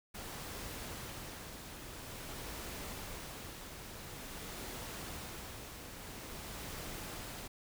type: noise with tremolo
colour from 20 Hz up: pink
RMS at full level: -44 dBFS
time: 0.14-7.48 s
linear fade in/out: 10 ms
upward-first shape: sine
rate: 0.48 Hz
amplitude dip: 40%
effects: none